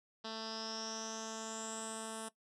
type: tone with low-pass filter sweep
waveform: 10% pulse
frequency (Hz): 222.1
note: A3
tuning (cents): +16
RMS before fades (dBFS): -43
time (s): 0.24-2.29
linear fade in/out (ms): 10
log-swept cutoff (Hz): 4500 to 9400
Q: 9.9
effects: noise-tail reverb RT60 0.1 s tail -18 dB re dry